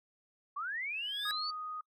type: linear sweep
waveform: sine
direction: up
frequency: 1087 to 4619 Hz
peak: -35 dBFS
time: 0.56-1.51 s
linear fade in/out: 10 ms
type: tone with exponential growth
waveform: square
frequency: 1661.2 Hz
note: G#6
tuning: in tune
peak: -34 dBFS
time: 0.9-1.31 s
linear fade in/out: 0 ms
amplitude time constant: 89 ms
type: tone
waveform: sine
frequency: 1244.5 Hz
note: D#6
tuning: in tune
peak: -38 dBFS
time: 1.25-1.81 s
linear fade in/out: 5 ms
effects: noise-tail reverb RT60 0.1 s tail -25 dB re dry